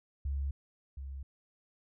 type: tone pair in turn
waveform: sine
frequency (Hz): 69.3 / 67.87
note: C#2 / C#2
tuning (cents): 0 / -36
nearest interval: unison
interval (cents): 36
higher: first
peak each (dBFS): -31 / -39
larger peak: first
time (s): 0.25-0.51 / 0.97-1.23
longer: neither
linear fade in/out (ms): 5
effects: none